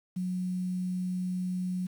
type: tone with quantisation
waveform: sine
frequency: 182.5 Hz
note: F#3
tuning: 24 cents flat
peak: -29 dBFS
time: 0.16-1.87 s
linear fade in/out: 10 ms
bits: 9
effects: none